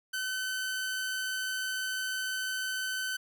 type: tone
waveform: sawtooth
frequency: 1522 Hz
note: F#6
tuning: 48 cents sharp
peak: -28 dBFS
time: 0.13-3.17 s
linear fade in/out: 10 ms
effects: none